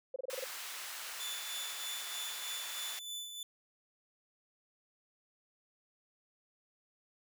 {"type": "tone bursts", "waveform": "sine", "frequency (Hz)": 523.3, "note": "C5", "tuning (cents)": 0, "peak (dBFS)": -35, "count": 7, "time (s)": [0.14, 0.443], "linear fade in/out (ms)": 5, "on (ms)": 21, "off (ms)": 26}
{"type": "high-pass noise", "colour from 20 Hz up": "pink", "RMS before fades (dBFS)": -44, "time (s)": [0.3, 2.99], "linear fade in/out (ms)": 0, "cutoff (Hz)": 1300, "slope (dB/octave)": 12}
{"type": "tone with tremolo", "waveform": "sawtooth", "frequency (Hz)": 3495, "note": "A7", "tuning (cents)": -12, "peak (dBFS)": -36, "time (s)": [1.2, 3.43], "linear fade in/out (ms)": 2, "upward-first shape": "sine", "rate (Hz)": 3.2, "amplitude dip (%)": 50}
{"effects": []}